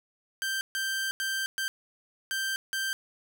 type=tone bursts at uneven times; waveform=sawtooth; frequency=1568 Hz; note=G6; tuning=in tune; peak=-25 dBFS; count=6; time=0.42-0.61 / 0.75-1.11 / 1.2-1.46 / 1.58-1.68 / 2.31-2.56 / 2.73-2.93 s; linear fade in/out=0 ms; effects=none